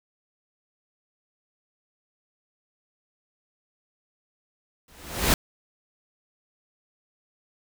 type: noise with exponential growth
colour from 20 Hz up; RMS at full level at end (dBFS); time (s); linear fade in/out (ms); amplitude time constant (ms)
pink; -17; 4.88-5.34; 2; 100
effects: none